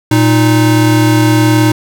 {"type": "tone pair together", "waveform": "square", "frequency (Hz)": [116.42, 310], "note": ["A#2", "D#4"], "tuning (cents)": [-2, -6], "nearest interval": "octave + perfect fourth", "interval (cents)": 1696, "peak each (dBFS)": -10, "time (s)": [0.11, 1.72], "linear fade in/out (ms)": 5, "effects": []}